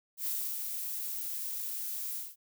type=noise with ADSR envelope; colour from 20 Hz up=violet; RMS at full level=-33 dBFS; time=0.17-2.36 s; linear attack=91 ms; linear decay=310 ms; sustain=-4 dB; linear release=200 ms; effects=none